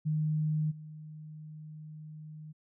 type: tone with level steps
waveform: sine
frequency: 154.1 Hz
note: D#3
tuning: 16 cents flat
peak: -27 / -43 dBFS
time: 0.05-2.53 s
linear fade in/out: 20 ms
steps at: 0.7 s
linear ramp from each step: 20 ms
effects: none